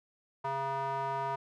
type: tone with band-pass filter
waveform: square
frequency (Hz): 136.4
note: C#3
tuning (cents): -28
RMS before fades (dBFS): -34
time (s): 0.44-1.36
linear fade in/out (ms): 10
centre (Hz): 930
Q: 3.5
effects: none